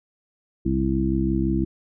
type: harmonic tone with a mistuned harmonic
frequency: 65.9 Hz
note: C2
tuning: 13 cents sharp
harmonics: 1 / 2 / 3 / 4 / 5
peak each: -26 / -28 / -25 / -28 / -24 dBFS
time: 0.65-1.65 s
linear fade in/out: 10 ms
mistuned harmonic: 1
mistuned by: -110 cents
effects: none